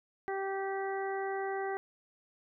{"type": "harmonic tone", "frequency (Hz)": 389.1, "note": "G4", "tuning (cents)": -13, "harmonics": [1, 2, 3, 4, 5], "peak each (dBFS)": [-35, -37, -46, -44, -44], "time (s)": [0.28, 1.77], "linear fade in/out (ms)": 0, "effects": []}